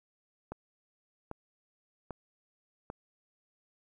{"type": "click train", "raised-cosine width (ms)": 1, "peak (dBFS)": -25, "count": 4, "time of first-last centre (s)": [0.52, 2.901], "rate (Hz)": 1.26, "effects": ["11-bit"]}